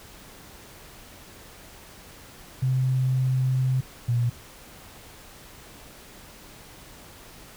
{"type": "tone pair in turn", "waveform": "sine", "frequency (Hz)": [129.7, 119.99], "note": ["C3", "B2"], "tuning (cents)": [-15, -50], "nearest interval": "minor second", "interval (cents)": 135, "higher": "first", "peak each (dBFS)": -20, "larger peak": "neither", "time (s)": [[2.62, 3.81], [4.08, 4.3]], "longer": "first", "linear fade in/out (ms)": 10, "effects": ["pink hiss -47 dBFS RMS until 7.56 s"]}